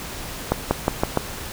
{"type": "accelerating click train", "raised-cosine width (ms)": 1, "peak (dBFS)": -3, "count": 5, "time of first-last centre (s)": [0.52, 1.173], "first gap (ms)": 190, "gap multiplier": 0.9, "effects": ["pink hiss -33 dBFS RMS until 1.52 s"]}